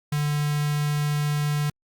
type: tone with notch filter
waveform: square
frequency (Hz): 147.6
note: D3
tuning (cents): +9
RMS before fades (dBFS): -24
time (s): 0.12-1.7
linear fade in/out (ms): 5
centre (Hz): 520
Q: 0.85
effects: Opus 48 kbps